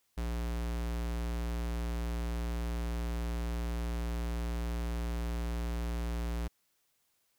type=tone; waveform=square; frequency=58.27 Hz; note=A#1; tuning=in tune; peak=-33 dBFS; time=0.17-6.48 s; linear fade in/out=10 ms; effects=white hiss -75 dBFS RMS until 7.38 s